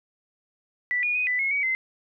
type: tone with pitch steps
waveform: sine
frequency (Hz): 1970 / 2446 / 2494 / 1991 / 2171 / 2261 / 2063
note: B6 / D#7 / D#7 / B6 / C#7 / C#7 / C7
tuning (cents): -5 / -30 / +3 / +14 / -37 / +34 / -25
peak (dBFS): -22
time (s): 0.91-1.75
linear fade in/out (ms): 0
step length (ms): 120
effects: none